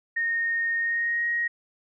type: tone with pitch glide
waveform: sine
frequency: 1847 to 1882.5 Hz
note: A#6 to A#6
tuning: -16 to +16 cents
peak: -23 dBFS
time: 0.16-1.48 s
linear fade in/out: 10 ms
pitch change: +32 cents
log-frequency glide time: 0.78-1.27 s
effects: none